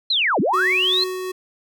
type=linear two-way sweep; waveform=sine; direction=down then up; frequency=4252 to 158 to 4252 Hz; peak=-16 dBFS; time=0.1-1.04 s; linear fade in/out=5 ms; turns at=0.4 s
type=tone with tremolo; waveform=square; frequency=370.6 Hz; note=F#4; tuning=3 cents sharp; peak=-24 dBFS; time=0.53-1.32 s; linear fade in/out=10 ms; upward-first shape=sine; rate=2.6 Hz; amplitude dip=25%
effects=none